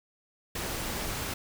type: noise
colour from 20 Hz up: pink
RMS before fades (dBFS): -34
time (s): 0.55-1.34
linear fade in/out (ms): 5
effects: none